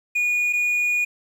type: tone pair in turn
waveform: triangle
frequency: 2449 / 2449 Hz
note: D#7 / D#7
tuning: -28 / -28 cents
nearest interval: unison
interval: 0 cents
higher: neither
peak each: -17 / -17 dBFS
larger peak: neither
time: 0.15-0.53 / 0.53-1.05 s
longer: second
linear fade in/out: 10 ms
effects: 9-bit